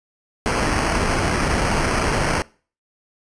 pink noise with sample-and-hold, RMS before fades -20 dBFS, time 0.46-2.42 s, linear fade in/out 0 ms, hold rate 3675 Hz, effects noise-tail reverb RT60 0.4 s tail -23 dB re dry + resampled to 22050 Hz

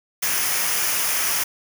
white noise with comb filter, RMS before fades -22 dBFS, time 0.22-1.44 s, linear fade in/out 10 ms, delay 0.25 ms, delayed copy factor -0.55, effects none

